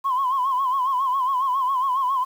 sine tone with vibrato, 1046.5 Hz, C6, in tune, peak -18 dBFS, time 0.04-2.25 s, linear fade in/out 20 ms, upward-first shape sine, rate 7.3 Hz, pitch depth 98 cents each way, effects tanh soft clip ceiling -15 dBFS + 8-bit

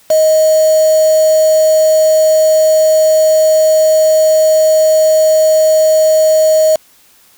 sine tone with quantisation, 628 Hz, D#5, 16 cents sharp, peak -6 dBFS, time 0.1-6.76 s, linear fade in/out 5 ms, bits 3, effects white hiss -47 dBFS RMS until 7.37 s

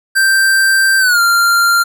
square tone with pitch glide, 1568 to 1388.9 Hz, G6 to F6, 0 to -10 cents, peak -9 dBFS, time 0.15-1.84 s, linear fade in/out 20 ms, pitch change -210 cents, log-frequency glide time 0.99-1.2 s, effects none

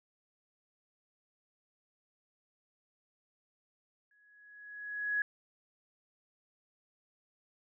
sine tone with exponential growth, 1676 Hz, G#6, 15 cents sharp, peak -27 dBFS, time 4.11-5.22 s, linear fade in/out 2 ms, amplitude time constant 240 ms, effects none

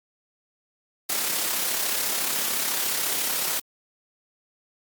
white noise with amplitude modulation, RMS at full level -24 dBFS, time 1.09-3.6 s, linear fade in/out 10 ms, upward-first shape sine, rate 34 Hz, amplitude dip 40%, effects high-pass 200 Hz 12 dB/octave + Opus 48 kbps

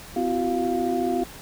sine tone cluster, 255.4 / 340.3 / 374.1 / 700 Hz, C4 / F4 / F#4 / F5, -42 / -45 / +19 / +4 cents, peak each -27 dBFS, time 0.16-1.24 s, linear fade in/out 5 ms, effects pink hiss -42 dBFS RMS until 1.41 s

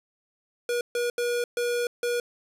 square tone bursts at uneven times, 481.2 Hz, B4, 45 cents flat, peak -25 dBFS, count 5, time 0.69-0.81 / 0.95-1.1 / 1.18-1.44 / 1.57-1.87 / 2.03-2.2 s, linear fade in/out 2 ms, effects resampled to 32000 Hz + 10-bit

